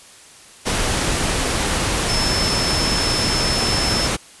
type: tone in noise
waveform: sine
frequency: 5274 Hz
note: E8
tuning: in tune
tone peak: -21 dBFS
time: 2.08-4.08 s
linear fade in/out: 20 ms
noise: pink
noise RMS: -20 dBFS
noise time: 0.65-4.17 s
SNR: -4 dB
effects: white hiss -44 dBFS RMS until 4.4 s + resampled to 24000 Hz